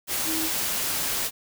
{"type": "tone in noise", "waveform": "sine", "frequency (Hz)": 319.1, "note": "D#4", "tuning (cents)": 44, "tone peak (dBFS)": -29, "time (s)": [0.24, 0.5], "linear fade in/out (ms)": 50, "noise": "white", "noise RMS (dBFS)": -27, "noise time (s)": [0.07, 1.31], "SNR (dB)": -5, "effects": []}